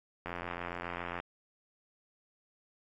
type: click train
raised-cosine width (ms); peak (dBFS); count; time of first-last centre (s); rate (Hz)
0.5; -23; 83; 0.26-1.2; 87.2
effects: AAC 48 kbps